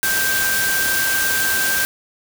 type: tone in noise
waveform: sine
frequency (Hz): 1571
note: G6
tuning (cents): +3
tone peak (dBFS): -19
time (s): 0.03-1.85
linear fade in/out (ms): 0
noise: white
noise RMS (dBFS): -21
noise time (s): 0.03-1.85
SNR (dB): -1
effects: none